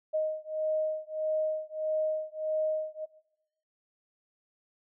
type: beating tone pair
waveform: sine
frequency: 622.3 / 623.9 Hz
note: D#5 / D#5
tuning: 0 / +5 cents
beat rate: 1.6 Hz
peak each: -31 / -31 dBFS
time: 0.13-3.06 s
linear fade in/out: 20 ms
effects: noise-tail reverb RT60 0.9 s tail -19 dB re dry